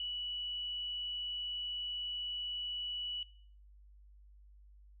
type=tone; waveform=sine; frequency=2948 Hz; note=F#7; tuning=7 cents flat; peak=-36 dBFS; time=0-3.23 s; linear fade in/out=2 ms; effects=noise-tail reverb RT60 0.5 s tail -19 dB re dry + added 50 Hz sine -56 dBFS peak until 5 s